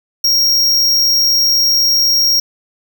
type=tone; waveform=square; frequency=5588 Hz; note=F8; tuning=in tune; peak=-10 dBFS; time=0.24-2.4 s; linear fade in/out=5 ms; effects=none